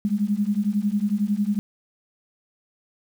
sine beating tone pair, 200.4 / 211.4 Hz, G3 / G#3, +38 / +31 cents, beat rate 11 Hz, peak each -23 dBFS, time 0.05-1.59 s, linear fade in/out 0 ms, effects 8-bit

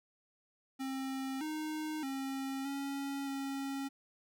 square tone with pitch steps, 266.5 / 309.2 / 269.5 / 277.3 / 273.7 Hz, C4 / D#4 / C#4 / C#4 / C#4, +32 / -11 / -49 / +1 / -22 cents, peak -37 dBFS, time 0.79-3.89 s, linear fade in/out 20 ms, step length 620 ms, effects none

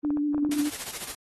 sine tone with vibrato, 293.7 Hz, D4, in tune, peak -23 dBFS, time 0.03-0.7 s, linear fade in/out 20 ms, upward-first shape square, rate 9.9 Hz, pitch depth 18 cents each way
clicks, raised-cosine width 1 ms, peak -23 dBFS, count 6, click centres 0.049 / 0.105 / 0.172 / 0.346 / 0.38 / 0.449 s
white noise with tremolo, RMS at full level -33 dBFS, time 0.51-1.15 s, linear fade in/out 5 ms, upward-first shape sine, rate 14 Hz, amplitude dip 65%
effects AAC 32 kbps

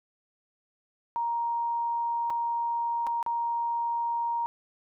sine tone with dropouts, 937 Hz, A#5, 9 cents sharp, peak -26 dBFS, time 1.16-4.46 s, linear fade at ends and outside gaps 0 ms, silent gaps 2.3-2.304 / 3.067-3.071 / 3.228-3.263 s, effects none

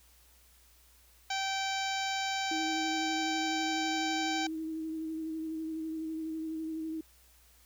harmonic tone, 776 Hz, G5, 18 cents flat, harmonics 1 / 2 / 3 / 4 / 5 / 6 / 7 / 8 / 9, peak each -34 / -39 / -39 / -41 / -41 / -44 / -45 / -48 / -45 dBFS, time 1.3-4.47 s, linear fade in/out 5 ms
sine tone with vibrato, 318.8 Hz, D#4, 42 cents sharp, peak -34 dBFS, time 2.51-7.01 s, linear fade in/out 5 ms, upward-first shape sine, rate 12 Hz, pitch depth 21 cents each way
effects added 60 Hz sine -63 dBFS peak until 7.65 s + white hiss -63 dBFS RMS until 7.65 s

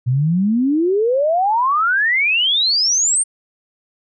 sine exponential sweep, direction up, 118.8 to 9000 Hz, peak -13 dBFS, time 0.06-3.24 s, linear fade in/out 20 ms, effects none

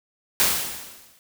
white noise with exponential decay, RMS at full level -17 dBFS, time 0.4-1.19 s, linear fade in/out 0 ms, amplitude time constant 170 ms, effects none

